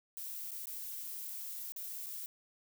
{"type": "noise with dropouts", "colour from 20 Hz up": "violet", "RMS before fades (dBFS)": -43, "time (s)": [0.17, 2.26], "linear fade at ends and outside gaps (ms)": 0, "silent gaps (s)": [[0.508, 0.517], [0.656, 0.671], [1.721, 1.762], [2.061, 2.066]], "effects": []}